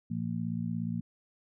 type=harmonic tone; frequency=57 Hz; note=A#1; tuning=38 cents flat; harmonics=2 / 3 / 4; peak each=-37 / -34 / -35 dBFS; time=0.1-1.01 s; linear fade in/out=10 ms; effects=none